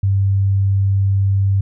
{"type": "tone", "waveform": "sine", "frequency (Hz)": 98, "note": "G2", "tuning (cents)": 0, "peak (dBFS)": -12, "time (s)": [0.03, 1.61], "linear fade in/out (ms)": 5, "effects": []}